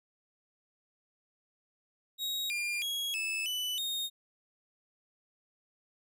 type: tone with pitch steps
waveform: 40% pulse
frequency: 3790 / 2402 / 3312 / 2617 / 2986 / 3707 Hz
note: A#7 / D7 / G#7 / E7 / F#7 / A#7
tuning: +28 / +38 / -5 / -13 / +15 / -10 cents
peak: -31 dBFS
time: 2.18-4.1 s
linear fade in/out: 50 ms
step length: 320 ms
effects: none